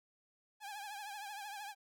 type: tone with vibrato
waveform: sawtooth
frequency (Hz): 821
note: G#5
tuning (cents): -20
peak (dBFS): -40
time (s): 0.6-1.75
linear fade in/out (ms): 50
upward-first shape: triangle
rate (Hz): 13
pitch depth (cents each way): 95
effects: none